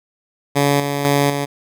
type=tone with tremolo; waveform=10% pulse; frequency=142.1 Hz; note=C#3; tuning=43 cents sharp; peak=-5 dBFS; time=0.55-1.46 s; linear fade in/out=20 ms; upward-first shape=square; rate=2 Hz; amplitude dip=50%; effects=none